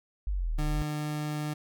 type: linear two-way sweep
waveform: sine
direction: down then up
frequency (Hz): 51.7 to 32.53 to 47.83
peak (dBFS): -27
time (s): 0.27-0.82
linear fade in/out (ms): 0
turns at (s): 0.64
type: tone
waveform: 30% pulse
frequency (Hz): 150.4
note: D3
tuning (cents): +42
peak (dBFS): -28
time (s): 0.58-1.54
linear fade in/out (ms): 10
effects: none